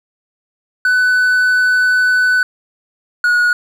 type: tone pair in turn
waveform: triangle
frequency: 1498 / 1453.7 Hz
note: F#6 / F#6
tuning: +21 / -31 cents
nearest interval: minor second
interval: 52 cents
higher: first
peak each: -8 dBFS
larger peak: neither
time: 0.85-2.43 / 3.24-3.53 s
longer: first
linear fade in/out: 2 ms
effects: none